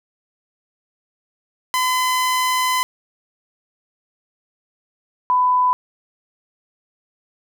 sawtooth / sine tone pair in turn, 1016 / 999.1 Hz, B5 / B5, +49 / +20 cents, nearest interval unison, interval 29 cents, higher first, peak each -13 dBFS, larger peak neither, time 1.74-2.83 / 5.3-5.73 s, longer first, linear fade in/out 0 ms, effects none

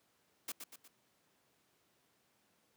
white noise with echo, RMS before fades -41 dBFS, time 0.48-0.52 s, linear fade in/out 5 ms, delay 120 ms, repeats 3, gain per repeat -6 dB, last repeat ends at 0.88 s, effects pink hiss -74 dBFS RMS until 2.76 s + high-pass 150 Hz 12 dB/octave

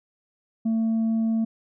sine tone with tanh clipping, 224.5 Hz, A3, 35 cents sharp, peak -21 dBFS, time 0.65-1.45 s, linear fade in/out 10 ms, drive 2 dB, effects none

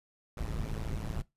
brown noise with amplitude modulation, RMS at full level -31 dBFS, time 0.37-1.22 s, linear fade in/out 5 ms, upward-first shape sine, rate 111 Hz, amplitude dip 100%, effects noise-tail reverb RT60 0.2 s tail -20 dB re dry + resampled to 32000 Hz

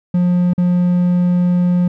triangle tone with dropouts, 177.7 Hz, F3, 30 cents sharp, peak -9 dBFS, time 0.14-1.88 s, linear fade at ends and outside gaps 5 ms, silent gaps 0.535-0.579 s, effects none

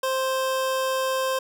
25% pulse tone, 525 Hz, C5, 6 cents sharp, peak -19 dBFS, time 0.03-1.39 s, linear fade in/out 5 ms, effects none

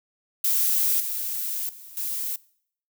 violet noise with level steps, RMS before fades -22 / -29 / -44 / -29 dBFS, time 0.44-2.36 s, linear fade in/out 5 ms, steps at 1 / 1.69 / 1.97 s, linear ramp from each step 2 ms, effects noise-tail reverb RT60 0.6 s tail -22 dB re dry

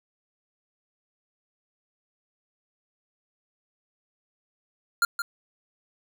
square tone with echo, 1396.9 Hz, F6, in tune, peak -19 dBFS, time 5.02-5.05 s, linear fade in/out 2 ms, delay 170 ms, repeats 1, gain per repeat -8 dB, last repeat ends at 5.22 s, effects none

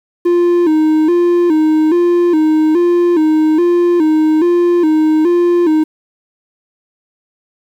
triangle tone with vibrato, 329.6 Hz, E4, in tune, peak -6 dBFS, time 0.25-5.84 s, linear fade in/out 10 ms, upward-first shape square, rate 1.2 Hz, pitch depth 99 cents each way, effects 7-bit

